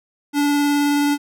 square tone with vibrato, 288.9 Hz, D4, 28 cents flat, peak -16 dBFS, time 0.33-1.18 s, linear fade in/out 50 ms, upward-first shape sine, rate 19 Hz, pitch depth 9 cents each way, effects none

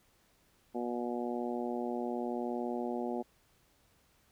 harmonic tone, 120.8 Hz, B2, 38 cents flat, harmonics 2 / 3 / 4 / 5 / 6 / 7, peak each -37 / -38 / -42 / -43 / -42 / -45 dBFS, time 0.74-3.23 s, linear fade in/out 20 ms, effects pink hiss -69 dBFS RMS until 4.31 s

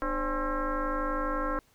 sine tone with frequency modulation, 520 Hz, C5, 11 cents flat, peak -27 dBFS, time 0.02-1.59 s, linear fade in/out 0 ms, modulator 273 Hz, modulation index 3.6, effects pink hiss -65 dBFS RMS until 1.74 s

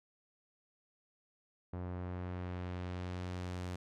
sawtooth tone with low-pass filter sweep, 90.1 Hz, F#2, 45 cents flat, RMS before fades -41 dBFS, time 1.73-3.76 s, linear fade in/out 5 ms, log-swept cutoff 1100 to 9500 Hz, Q 0.72, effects none

